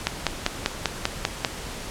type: click train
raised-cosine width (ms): 0.2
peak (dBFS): -3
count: 8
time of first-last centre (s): 0.07-1.448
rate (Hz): 5.08
effects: pink hiss -35 dBFS RMS until 1.9 s + low-pass 10000 Hz 12 dB/octave